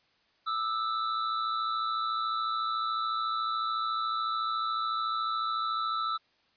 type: tone pair together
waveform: square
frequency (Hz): 1203 / 1316.9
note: D6 / E6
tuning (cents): +41 / -2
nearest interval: major second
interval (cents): 157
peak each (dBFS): -37 / -30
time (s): 0.46-6.18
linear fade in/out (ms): 20
effects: white hiss -68 dBFS RMS until 6.56 s + resampled to 11025 Hz